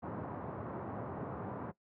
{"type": "band-pass noise", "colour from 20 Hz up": "pink", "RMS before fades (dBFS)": -42, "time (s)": [0.02, 1.72], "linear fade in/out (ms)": 20, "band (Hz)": [100, 1200], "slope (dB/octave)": 24, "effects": ["noise-tail reverb RT60 0.1 s tail -18 dB re dry"]}